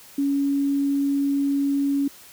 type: tone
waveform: sine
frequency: 280 Hz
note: C#4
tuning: 18 cents sharp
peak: -19 dBFS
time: 0.18-2.08 s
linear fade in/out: 5 ms
effects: white hiss -47 dBFS RMS until 2.32 s